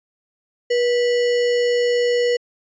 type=tone with sample-and-hold; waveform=sine; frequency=483.5 Hz; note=B4; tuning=37 cents flat; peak=-15 dBFS; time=0.7-2.37 s; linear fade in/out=10 ms; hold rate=2450 Hz; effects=resampled to 16000 Hz